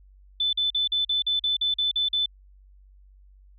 sine tone bursts, 3513 Hz, A7, 3 cents flat, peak -21 dBFS, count 11, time 0.4-2.26 s, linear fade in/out 5 ms, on 130 ms, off 43 ms, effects added 48 Hz sine -50 dBFS peak until 3.58 s

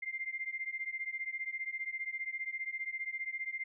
sine beating tone pair, 2093 / 2108 Hz, C7 / C7, 0 / +12 cents, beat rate 15 Hz, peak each -39 / -40 dBFS, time 0.02-3.64 s, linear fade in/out 10 ms, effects none

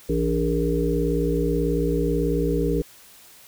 harmonic tone with a mistuned harmonic, 58.27 Hz, A#1, in tune, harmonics 1 / 3 / 5 / 7 / 8, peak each -26 / -26 / -26 / -26 / -26 dBFS, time 0.09-2.82 s, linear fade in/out 5 ms, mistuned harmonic 3, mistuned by -97 cents, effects white hiss -49 dBFS RMS until 3.47 s

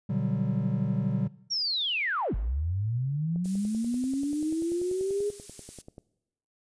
triangle chord, G major seventh, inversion first, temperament just, 122.5 / 147 / 183.75 / 196 Hz, B2 / D3 / F#3 / G3, -14 / +2 / -12 / 0 cents, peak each -29 dBFS, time 0.09-1.28 s, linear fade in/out 10 ms
sine linear two-way sweep, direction down then up, 5690 to 43.65 to 417 Hz, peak -26 dBFS, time 1.5-5.31 s, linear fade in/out 20 ms, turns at 2.35 s
click train, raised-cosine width 2 ms, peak -31 dBFS, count 28, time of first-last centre 3.36-5.981 s, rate 10.3 Hz
violet noise, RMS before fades -40 dBFS, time 3.44-5.82 s, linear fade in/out 10 ms
effects noise-tail reverb RT60 0.9 s tail -21 dB re dry + resampled to 22050 Hz

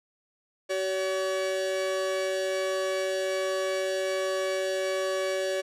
45% pulse tone pair together, 379.1 / 568 Hz, F#4 / C#5, +42 / +42 cents, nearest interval perfect fifth, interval 700 cents, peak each -31 / -28 dBFS, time 0.69-5.62 s, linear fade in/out 20 ms, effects low-pass 9000 Hz 12 dB/octave

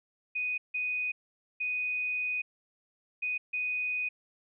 sine tone bursts at uneven times, 2489 Hz, D#7, in tune, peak -29 dBFS, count 5, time 0.35-0.58 / 0.74-1.12 / 1.6-2.42 / 3.22-3.38 / 3.53-4.09 s, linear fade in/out 10 ms, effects none

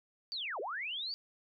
sine linear two-way sweep, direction down then up, 4699 to 355.1 to 4699 Hz, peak -36 dBFS, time 0.32-1.14 s, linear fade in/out 0 ms, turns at 0.6 s, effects none

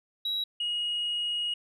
sine tone pair in turn, 3873 / 2886 Hz, B7 / F#7, -35 / -44 cents, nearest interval perfect fourth, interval 509 cents, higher first, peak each -26 dBFS, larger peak neither, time 0.25-0.44 / 0.6-1.54 s, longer second, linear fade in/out 5 ms, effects tanh soft clip ceiling -25 dBFS

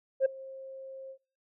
sine tone with ADSR envelope, 533 Hz, C5, 32 cents sharp, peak -17 dBFS, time 0.2-1.18 s, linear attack 54 ms, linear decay 10 ms, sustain -24 dB, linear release 76 ms, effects noise-tail reverb RT60 0.5 s tail -26 dB re dry + tanh soft clip ceiling -19 dBFS

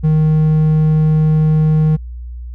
triangle tone, 155.56 Hz, D#3, in tune, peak -7 dBFS, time 0.03-1.97 s, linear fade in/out 20 ms, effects added 60 Hz sine -25 dBFS peak until 2.54 s

